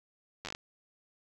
slowing click train, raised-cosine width 0.2 ms, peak -21 dBFS, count 7, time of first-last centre 0.45-0.549 s, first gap 10 ms, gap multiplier 1.2, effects none

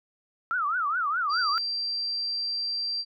sine tone with vibrato, 1308 Hz, E6, 14 cents flat, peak -24 dBFS, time 0.51-1.58 s, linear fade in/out 0 ms, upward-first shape triangle, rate 4.8 Hz, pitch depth 270 cents each way
sine tone, 4710 Hz, D8, 4 cents sharp, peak -27 dBFS, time 1.29-3.05 s, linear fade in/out 50 ms
effects none

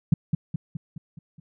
sine tone with echo, 157.1 Hz, D#3, 17 cents sharp, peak -12 dBFS, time 0.12-0.14 s, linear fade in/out 5 ms, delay 210 ms, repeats 6, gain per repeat -5 dB, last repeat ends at 1.4 s, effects none

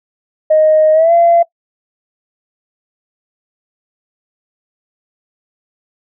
sine tone with pitch glide, 622 to 682.2 Hz, D#5 to F5, -1 to -41 cents, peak -5 dBFS, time 0.5-1.43 s, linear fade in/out 10 ms, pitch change +160 cents, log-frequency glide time 0.93-1.13 s, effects noise-tail reverb RT60 0.1 s tail -20 dB re dry + tanh soft clip ceiling -1 dBFS

